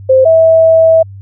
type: tone pair in turn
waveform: sine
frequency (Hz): 523.3 / 649.6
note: C5 / E5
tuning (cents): 0 / -26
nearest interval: major third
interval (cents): 374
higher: second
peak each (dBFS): -3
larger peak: neither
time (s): 0.09-0.25 / 0.25-1.03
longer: second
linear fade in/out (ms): 10
effects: added 98 Hz sine -27 dBFS peak until 1.21 s